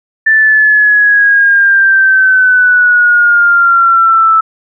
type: exponential sweep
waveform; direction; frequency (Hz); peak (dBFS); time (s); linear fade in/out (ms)
sine; down; 1770 to 1312; -4; 0.26-4.41; 10
effects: none